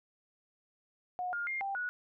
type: tone with pitch steps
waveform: sine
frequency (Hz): 725 / 1414 / 2118 / 788 / 1464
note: F#5 / F6 / C7 / G5 / F#6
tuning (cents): -35 / +21 / +21 / +9 / -19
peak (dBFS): -33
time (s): 1.19-1.89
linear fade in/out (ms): 0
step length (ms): 140
effects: none